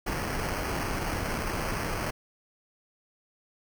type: noise with sample-and-hold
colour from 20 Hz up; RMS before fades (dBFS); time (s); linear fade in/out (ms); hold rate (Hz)
pink; -31; 0.06-2.11; 10; 3675
effects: none